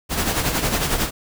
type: noise with tremolo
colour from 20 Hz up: pink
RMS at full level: -19 dBFS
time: 0.09-1.11 s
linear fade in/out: 50 ms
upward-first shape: sine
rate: 11 Hz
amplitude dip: 55%
effects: none